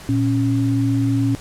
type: tone pair together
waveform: sine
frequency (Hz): 115.78 / 275.9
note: A#2 / C#4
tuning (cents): -11 / -8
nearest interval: octave + minor third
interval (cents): 1503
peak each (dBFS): -18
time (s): 0.09-1.35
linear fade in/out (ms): 0
effects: pink hiss -39 dBFS RMS until 1.4 s + low-pass 11000 Hz 12 dB/octave